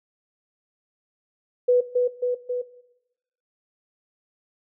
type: tone with echo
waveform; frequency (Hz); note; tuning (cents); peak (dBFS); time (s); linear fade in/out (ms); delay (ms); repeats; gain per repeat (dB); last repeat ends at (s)
sine; 493.9; B4; 0; -14; 1.68-1.81; 10; 270; 3; -3; 2.62
effects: noise-tail reverb RT60 0.9 s tail -17 dB re dry